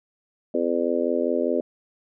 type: harmonic tone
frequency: 85 Hz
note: F2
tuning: 46 cents flat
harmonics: 3 / 4 / 5 / 6 / 7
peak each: -27 / -27 / -27 / -27 / -27 dBFS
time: 0.54-1.61 s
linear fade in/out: 5 ms
effects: none